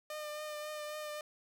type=tone with vibrato; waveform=sawtooth; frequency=604 Hz; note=D5; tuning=48 cents sharp; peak=-36 dBFS; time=0.1-1.21 s; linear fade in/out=2 ms; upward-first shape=triangle; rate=3.7 Hz; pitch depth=22 cents each way; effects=none